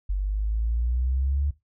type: exponential sweep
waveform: sine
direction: up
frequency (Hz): 47 to 72.7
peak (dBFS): -22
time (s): 0.09-1.51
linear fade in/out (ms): 10
effects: noise-tail reverb RT60 0.2 s tail -17 dB re dry